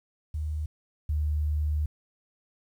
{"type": "tone pair in turn", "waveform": "sine", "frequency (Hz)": [76.6, 75.41], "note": ["D#2", "D2"], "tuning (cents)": [-27, 46], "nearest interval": "unison", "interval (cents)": 27, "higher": "first", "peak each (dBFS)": [-28, -24], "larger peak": "second", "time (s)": [[0.34, 0.66], [1.09, 1.86]], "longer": "second", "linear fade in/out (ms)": 5, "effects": ["10-bit"]}